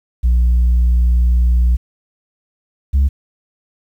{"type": "tone pair in turn", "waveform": "sine", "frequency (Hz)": [60.3, 68.38], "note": ["B1", "C#2"], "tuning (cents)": [-41, -23], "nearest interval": "major second", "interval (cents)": 218, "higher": "second", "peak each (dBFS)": -7, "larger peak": "neither", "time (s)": [[0.23, 1.77], [2.93, 3.09]], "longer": "first", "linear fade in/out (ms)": 20, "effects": ["tanh soft clip ceiling -8 dBFS", "8-bit"]}